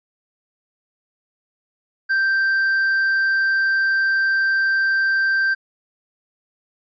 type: tone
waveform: triangle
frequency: 1568 Hz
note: G6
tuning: in tune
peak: -14 dBFS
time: 2.09-5.55 s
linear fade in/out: 20 ms
effects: resampled to 16000 Hz